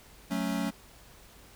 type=chord; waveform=square; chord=F# minor; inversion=none; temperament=equal; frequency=185 / 220 / 277.2 Hz; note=F#3 / A3 / C#4; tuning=0 / 0 / 0 cents; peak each=-34 dBFS; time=0.3-0.71 s; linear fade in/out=20 ms; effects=added 50 Hz sine -59 dBFS peak until 1.55 s + pink hiss -55 dBFS RMS until 1.55 s